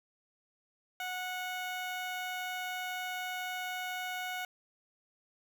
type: tone with notch filter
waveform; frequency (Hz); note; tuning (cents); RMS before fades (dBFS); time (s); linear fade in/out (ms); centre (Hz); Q
15% pulse; 734; F#5; -14; -38; 1-4.45; 2; 8600; 1.9
effects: none